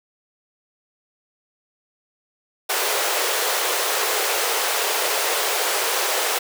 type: high-pass noise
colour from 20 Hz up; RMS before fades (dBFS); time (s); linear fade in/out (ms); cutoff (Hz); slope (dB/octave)
pink; -22; 2.69-6.39; 10; 400; 48
effects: none